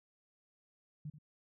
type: tone with echo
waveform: sine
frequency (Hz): 150.5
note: D3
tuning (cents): +43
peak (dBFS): -40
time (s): 1.05-1.1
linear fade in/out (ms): 5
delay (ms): 86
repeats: 1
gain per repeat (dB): -12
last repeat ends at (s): 1.186
effects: none